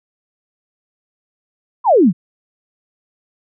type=exponential sweep; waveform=sine; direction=down; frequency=1102 to 151.8 Hz; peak=-7 dBFS; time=1.84-2.13 s; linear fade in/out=50 ms; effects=none